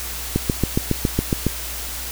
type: click train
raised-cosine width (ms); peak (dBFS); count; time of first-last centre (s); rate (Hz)
3; -4; 9; 0.36-1.467; 7.23
effects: added 60 Hz sine -33 dBFS peak until 2.11 s + white hiss -30 dBFS RMS until 2.11 s